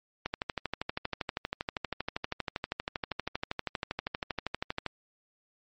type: click train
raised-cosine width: 0.3 ms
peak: -15 dBFS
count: 59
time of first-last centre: 0.26-4.863 s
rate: 12.6 Hz
effects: MP3 32 kbps